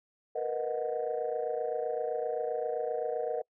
sine chord, B major seventh, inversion third, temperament equal with one note detuned, 466.2 / 493.9 / 622.3 / 734 Hz, A#4 / B4 / D#5 / F#5, 0 / 0 / 0 / -14 cents, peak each -33 / -35 / -35 / -37 dBFS, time 0.35-3.42 s, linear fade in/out 10 ms, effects noise-tail reverb RT60 0.1 s tail -26 dB re dry + tanh soft clip ceiling -22 dBFS

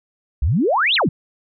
sine exponential two-way sweep, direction up then down, 56.8 to 4227 to 122.8 Hz, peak -14 dBFS, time 0.42-1.09 s, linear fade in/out 5 ms, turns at 0.95 s, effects none

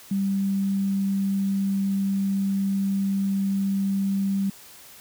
sine tone, 196 Hz, G3, in tune, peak -21 dBFS, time 0.11-4.5 s, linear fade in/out 5 ms, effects white hiss -47 dBFS RMS until 5 s

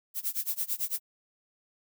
violet noise with tremolo, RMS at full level -29 dBFS, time 0.14-1 s, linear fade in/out 50 ms, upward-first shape sine, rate 9 Hz, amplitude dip 95%, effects none

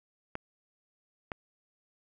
clicks, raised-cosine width 0.5 ms, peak -20 dBFS, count 2, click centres 0.354 / 1.318 s, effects none

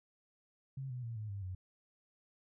sine tone with pitch steps, 134.5 / 124.77 / 115.74 / 107.37 / 99.6 / 92.4 Hz, C3 / B2 / A#2 / A2 / G2 / F#2, +48 / +18 / -12 / -42 / +28 / -2 cents, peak -39 dBFS, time 0.77-1.55 s, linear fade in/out 5 ms, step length 130 ms, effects none

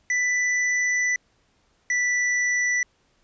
square tone pair in turn, 1983 / 1970.4 Hz, B6 / B6, +7 / -5 cents, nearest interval unison, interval 12 cents, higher first, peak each -21 dBFS, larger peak neither, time 0.1-1.16 / 1.9-2.83 s, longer first, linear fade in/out 2 ms, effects pink hiss -65 dBFS RMS until 3.23 s + resampled to 16000 Hz

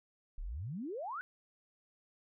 sine exponential sweep, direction up, 30.72 to 1552 Hz, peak -38 dBFS, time 0.38-1.21 s, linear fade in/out 0 ms, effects none

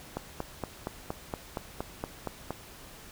click train, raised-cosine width 1 ms, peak -18 dBFS, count 11, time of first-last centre 0.17-2.506 s, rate 4.28 Hz, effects pink hiss -49 dBFS RMS until 3.11 s

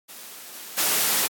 white noise with level steps, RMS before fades -41 / -39 / -22 dBFS, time 0.08-1.28 s, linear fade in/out 20 ms, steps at 0.53 / 0.77 s, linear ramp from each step 20 ms, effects high-pass 200 Hz 12 dB/octave + AAC 64 kbps

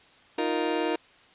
30% pulse chord, Eb suspended second, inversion none, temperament just, 311.1 / 350 / 466.7 Hz, Eb4 / F4 / Bb4, 0 / +4 / +2 cents, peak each -27 dBFS, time 0.38-0.96 s, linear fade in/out 5 ms, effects white hiss -56 dBFS RMS until 1.34 s + resampled to 8000 Hz

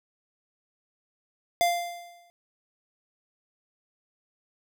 square tone with exponential decay, 695 Hz, F5, 9 cents flat, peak -19 dBFS, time 1.61-2.3 s, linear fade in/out 0 ms, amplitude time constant 150 ms, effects none

